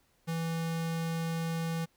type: tone with notch filter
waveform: square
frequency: 164.81 Hz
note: E3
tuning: in tune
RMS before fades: -33 dBFS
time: 0.27-1.86 s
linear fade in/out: 20 ms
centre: 340 Hz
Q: 2
effects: pink hiss -70 dBFS RMS until 1.96 s